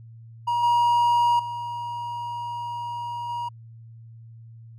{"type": "tone with level steps", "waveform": "triangle", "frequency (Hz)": 953, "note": "A#5", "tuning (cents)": 38, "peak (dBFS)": [-19, -15, -27, -25], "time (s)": [0.47, 3.49], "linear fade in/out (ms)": 10, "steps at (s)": [0.63, 1.39, 3.29], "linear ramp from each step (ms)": 5, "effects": ["added 114 Hz sine -42 dBFS peak until 4.78 s"]}